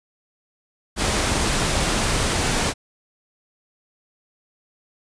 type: noise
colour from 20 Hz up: pink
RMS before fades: -21 dBFS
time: 0.96-2.74 s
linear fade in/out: 50 ms
effects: resampled to 22050 Hz